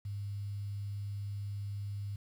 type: tone with quantisation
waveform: sine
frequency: 101.1 Hz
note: G#2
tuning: 46 cents flat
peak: -36 dBFS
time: 0.05-2.16 s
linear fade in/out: 5 ms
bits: 10
effects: none